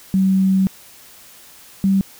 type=tone pair in turn; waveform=sine; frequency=190.7 / 194.03 Hz; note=G3 / G3; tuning=-47 / -17 cents; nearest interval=unison; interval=30 cents; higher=second; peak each=-12 dBFS; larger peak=neither; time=0.14-0.67 / 1.84-2.01 s; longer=first; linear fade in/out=0 ms; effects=white hiss -44 dBFS RMS until 2.19 s